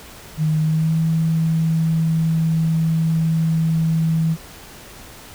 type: tone with pitch glide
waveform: sine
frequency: 155.56 to 161.7 Hz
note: D#3 to E3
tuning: 0 to -33 cents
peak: -15 dBFS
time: 0.37-4.37 s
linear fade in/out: 50 ms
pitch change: +67 cents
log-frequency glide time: 0.59-0.99 s
effects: pink hiss -40 dBFS RMS until 5.34 s